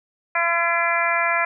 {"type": "harmonic tone", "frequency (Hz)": 339.3, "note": "F4", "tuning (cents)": -50, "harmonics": [2, 3, 4, 5, 6, 7], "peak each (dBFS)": [-25, -25, -25, -25, -25, -25], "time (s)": [0.35, 1.45], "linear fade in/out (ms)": 5, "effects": []}